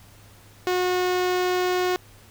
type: tone with notch filter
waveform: sawtooth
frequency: 363.3 Hz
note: F#4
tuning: 32 cents flat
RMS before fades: -23 dBFS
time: 0.67-1.96 s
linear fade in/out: 0 ms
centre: 10000 Hz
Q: 0.86
effects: added 102 Hz sine -51 dBFS peak until 2.3 s + pink hiss -52 dBFS RMS until 2.3 s